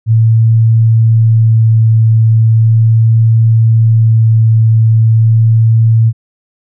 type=tone with vibrato; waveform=sine; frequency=112.4 Hz; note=A2; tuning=37 cents sharp; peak=-4 dBFS; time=0.06-6.13 s; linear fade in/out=50 ms; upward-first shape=sine; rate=0.38 Hz; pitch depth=9 cents each way; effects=none